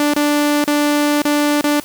sawtooth tone with dropouts, 293.7 Hz, D4, in tune, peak -9 dBFS, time 0-1.8 s, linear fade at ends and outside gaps 2 ms, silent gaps 0.138-0.162 / 0.642-0.676 / 1.219-1.251 / 1.612-1.641 s, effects white hiss -37 dBFS RMS until 1.84 s

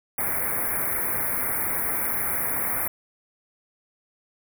white band-stop noise, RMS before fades -26 dBFS, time 0.18-2.88 s, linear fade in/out 5 ms, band 2300 to 9900 Hz, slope 96 dB/octave, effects none

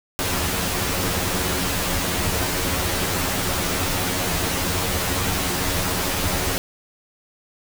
pink noise with comb filter, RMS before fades -23 dBFS, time 0.19-6.58 s, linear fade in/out 0 ms, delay 11 ms, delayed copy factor +0.8, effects none

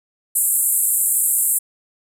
pink band-pass noise, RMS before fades -18 dBFS, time 0.35-1.59 s, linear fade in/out 10 ms, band 7700 to 14000 Hz, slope 96 dB/octave, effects none

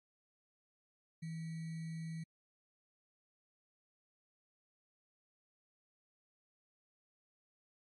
sine tone with sample-and-hold, 162.7 Hz, E3, 22 cents flat, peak -40 dBFS, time 1.22-2.24 s, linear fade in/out 10 ms, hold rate 2100 Hz, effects MP3 48 kbps

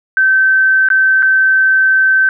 sine tone with dropouts, 1544 Hz, G6, 27 cents flat, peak -7 dBFS, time 0.17-2.29 s, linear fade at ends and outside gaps 1 ms, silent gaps 0.887-0.902 / 1.224-1.228 s, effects none

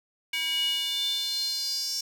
square tone with high-pass filter sweep, 322.7 Hz, E4, 37 cents flat, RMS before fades -29 dBFS, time 0.33-2.01 s, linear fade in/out 5 ms, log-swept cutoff 2500 to 5500 Hz, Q 8.2, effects none

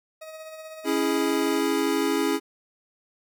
40% pulse tone with tremolo, 632 Hz, D#5, 27 cents sharp, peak -36 dBFS, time 0.21-1.6 s, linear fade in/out 10 ms, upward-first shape sine, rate 16 Hz, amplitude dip 40%
square chord, C# minor, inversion none, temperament equal, 277.2 / 329.6 / 415.3 Hz, C#4 / E4 / G#4, 0 / 0 / 0 cents, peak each -27 dBFS, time 0.84-2.4 s, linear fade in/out 50 ms
effects none

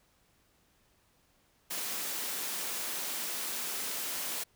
white high-pass noise, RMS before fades -36 dBFS, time 1.7-4.44 s, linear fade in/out 10 ms, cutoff 180 Hz, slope 24 dB/octave, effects pink hiss -69 dBFS RMS until 4.55 s

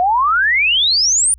sine exponential sweep, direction up, 700 to 9590 Hz, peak -11 dBFS, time 0-1.34 s, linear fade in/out 0 ms, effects added 60 Hz sine -40 dBFS peak until 1.38 s

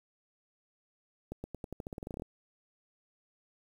accelerating click train, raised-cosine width 2 ms, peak -26 dBFS, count 16, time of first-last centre 1.32-2.221 s, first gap 120 ms, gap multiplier 0.89, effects 9-bit

